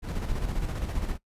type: noise with tremolo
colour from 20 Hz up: brown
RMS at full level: -28 dBFS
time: 0.02-1.18 s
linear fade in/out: 50 ms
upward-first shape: square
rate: 15 Hz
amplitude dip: 45%
effects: noise-tail reverb RT60 0.1 s tail -18 dB re dry + resampled to 32000 Hz